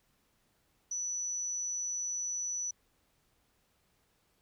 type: tone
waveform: sine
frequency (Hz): 5940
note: F#8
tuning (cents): +6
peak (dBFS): -33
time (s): 0.91-2.71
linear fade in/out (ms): 5
effects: pink hiss -73 dBFS RMS until 4.41 s